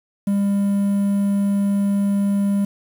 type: tone with quantisation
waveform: triangle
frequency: 200.2 Hz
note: G3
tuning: 37 cents sharp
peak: -14 dBFS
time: 0.27-2.65 s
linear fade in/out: 5 ms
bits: 7
effects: none